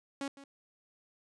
sawtooth tone with echo, 277.2 Hz, C#4, in tune, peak -31 dBFS, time 0.21-0.28 s, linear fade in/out 2 ms, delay 160 ms, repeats 1, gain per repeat -15 dB, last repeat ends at 0.44 s, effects resampled to 22050 Hz

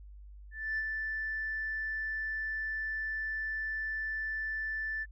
sine tone with ADSR envelope, 1760 Hz, A6, in tune, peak -28 dBFS, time 0.51-5.06 s, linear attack 270 ms, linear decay 41 ms, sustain -4 dB, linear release 38 ms, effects tanh soft clip ceiling -27 dBFS + added 50 Hz sine -47 dBFS peak until 5.11 s

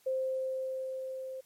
sine tone with level ramp, 523.3 Hz, C5, in tune, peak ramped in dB -28 to -38 dBFS, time 0.06-1.41 s, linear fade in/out 10 ms, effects white hiss -66 dBFS RMS until 1.45 s + MP3 64 kbps

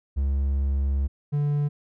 triangle tone pair in turn, 68.9 / 145.68 Hz, C#2 / D3, -10 / -14 cents, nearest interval octave + minor second, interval 1296 cents, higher second, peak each -19 dBFS, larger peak neither, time 0.16-1.08 / 1.32-1.69 s, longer first, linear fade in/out 20 ms, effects none

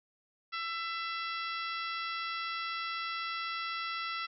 harmonic tone, 668 Hz, E5, 23 cents sharp, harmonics 2 / 3 / 4 / 5 / 6 / 7 / 8, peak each -37 / -41 / -43 / -45 / -47 / -48 / -49 dBFS, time 0.52-4.27 s, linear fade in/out 20 ms, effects none

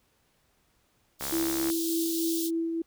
white high-pass noise, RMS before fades -34 dBFS, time 1.19-2.51 s, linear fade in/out 50 ms, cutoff 3200 Hz, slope 48 dB/octave
click train, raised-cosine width 0.5 ms, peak -21 dBFS, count 35, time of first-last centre 1.21-1.701 s, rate 69.3 Hz
sine tone with tremolo, 330.3 Hz, E4, 4 cents sharp, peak -25 dBFS, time 1.32-2.82 s, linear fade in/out 5 ms, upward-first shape triangle, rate 3.4 Hz, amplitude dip 35%
effects pink hiss -69 dBFS RMS until 2.86 s

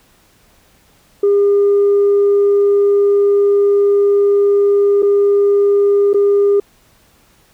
sine tone with dropouts, 403.8 Hz, G#4, 49 cents flat, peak -7 dBFS, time 1.23-6.6 s, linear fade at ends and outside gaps 5 ms, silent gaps 5.023-5.028 / 6.133-6.143 s, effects tanh soft clip ceiling -6 dBFS + pink hiss -52 dBFS RMS until 7.53 s

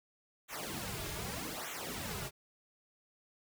pink noise with flanger, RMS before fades -41 dBFS, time 0.48-2.31 s, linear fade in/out 50 ms, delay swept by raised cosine 0.2 to 4 ms, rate 0.82 Hz, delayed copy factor -0.95, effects none

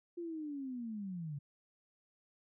sine linear sweep, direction down, 350.5 to 137.3 Hz, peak -39 dBFS, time 0.17-1.39 s, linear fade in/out 10 ms, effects none

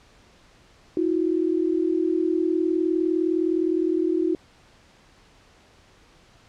sine tone pair together, 323.1 / 362.7 Hz, E4 / F#4, -35 / -34 cents, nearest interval major second, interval 201 cents, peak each -22 / -23 dBFS, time 0.97-4.35 s, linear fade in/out 2 ms, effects pink hiss -55 dBFS RMS until 6.48 s + low-pass 6000 Hz 12 dB/octave

